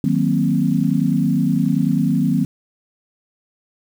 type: chord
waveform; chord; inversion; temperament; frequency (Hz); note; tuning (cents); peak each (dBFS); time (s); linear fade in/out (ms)
sine; C half-diminished seventh; first; equal with one note detuned; 155.56 / 185 / 233.1 / 263.7; Eb3 / Gb3 / Bb3 / C4; 0 / 0 / 0 / +14; -20; 0.04-2.45; 2
effects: 7-bit